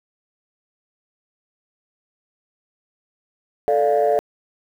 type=chord; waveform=sine; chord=D minor; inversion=second; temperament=equal; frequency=440 / 587.3 / 698.5 Hz; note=A4 / D5 / F5; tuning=0 / 0 / 0 cents; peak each=-18 dBFS; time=3.68-4.19 s; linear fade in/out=0 ms; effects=tanh soft clip ceiling -9 dBFS + 8-bit